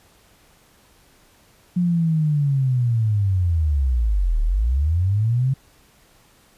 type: linear two-way sweep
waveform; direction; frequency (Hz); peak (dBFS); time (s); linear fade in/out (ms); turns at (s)
sine; down then up; 180 to 36.05 to 136.6; -16; 1.76-5.54; 10; 4.41
effects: pink hiss -55 dBFS RMS until 6.57 s + resampled to 32000 Hz